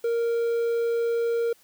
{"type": "tone with quantisation", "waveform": "triangle", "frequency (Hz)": 466.2, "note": "A#4", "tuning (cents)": 0, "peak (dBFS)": -20, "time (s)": [0.04, 1.53], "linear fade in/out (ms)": 5, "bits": 8, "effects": ["white hiss -59 dBFS RMS until 1.63 s"]}